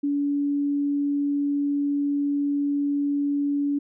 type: tone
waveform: sine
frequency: 285.7 Hz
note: D4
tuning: 48 cents flat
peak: -21 dBFS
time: 0.03-3.79 s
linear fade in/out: 10 ms
effects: none